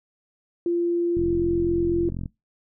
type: tone with pitch glide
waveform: sine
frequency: 344.7 to 342.3 Hz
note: F4 to F4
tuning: -23 to -35 cents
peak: -20 dBFS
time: 0.66-2.09 s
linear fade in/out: 2 ms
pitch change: -12 cents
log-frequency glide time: 1.15-1.22 s
type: click train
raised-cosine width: 5 ms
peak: -19 dBFS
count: 49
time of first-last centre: 1.17-2.258 s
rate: 44.1 Hz
effects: noise-tail reverb RT60 0.2 s tail -23 dB re dry